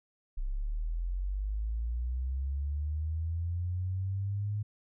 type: linear sweep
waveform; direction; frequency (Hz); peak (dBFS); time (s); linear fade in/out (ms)
sine; up; 31.61 to 105.5; -30; 0.37-4.63; 10
effects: none